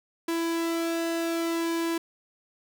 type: tone with flanger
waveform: sawtooth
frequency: 332.9 Hz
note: E4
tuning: 17 cents sharp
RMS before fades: -28 dBFS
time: 0.28-1.98 s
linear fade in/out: 5 ms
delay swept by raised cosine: 1.4 to 2.12 ms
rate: 0.61 Hz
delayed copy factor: -0.5
effects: none